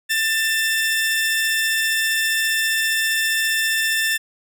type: tone pair together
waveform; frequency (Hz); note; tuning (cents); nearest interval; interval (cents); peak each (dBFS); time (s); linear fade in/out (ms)
sawtooth; 1779 / 2676; A6 / E7; +19 / +25; perfect fifth; 706; -15 / -23; 0.09-4.18; 20
effects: none